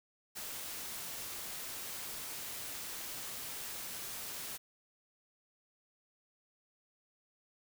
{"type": "noise", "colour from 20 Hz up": "white", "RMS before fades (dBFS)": -43, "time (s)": [0.35, 4.58], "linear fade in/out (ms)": 20, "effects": []}